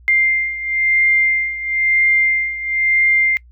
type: beating tone pair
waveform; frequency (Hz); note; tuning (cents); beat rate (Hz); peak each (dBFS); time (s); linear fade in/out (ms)
sine; 2100 / 2101; C7 / C7; +6 / +7; 1; -19 / -15; 0.08-3.37; 0
effects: noise-tail reverb RT60 0.1 s tail -23 dB re dry + added 60 Hz sine -42 dBFS peak until 3.51 s